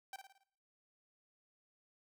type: tone with echo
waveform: sawtooth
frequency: 778 Hz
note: G5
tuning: 13 cents flat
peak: -40 dBFS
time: 0.13-0.16 s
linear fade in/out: 2 ms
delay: 55 ms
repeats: 5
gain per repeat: -6 dB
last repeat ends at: 0.435 s
effects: noise-tail reverb RT60 0.6 s tail -19 dB re dry